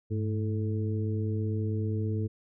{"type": "harmonic tone with a mistuned harmonic", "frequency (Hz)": 109.2, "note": "A2", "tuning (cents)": -13, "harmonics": [1, 2, 3, 4], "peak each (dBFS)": [-28, -36, -38, -38], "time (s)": [0.1, 2.28], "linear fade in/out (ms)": 20, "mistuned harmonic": 1, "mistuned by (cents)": -100, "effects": []}